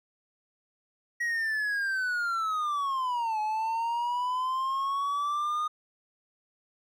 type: linear two-way sweep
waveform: triangle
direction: down then up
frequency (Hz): 1911 to 849 to 1232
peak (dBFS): -25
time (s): 1.2-5.68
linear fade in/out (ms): 10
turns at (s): 3.4
effects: none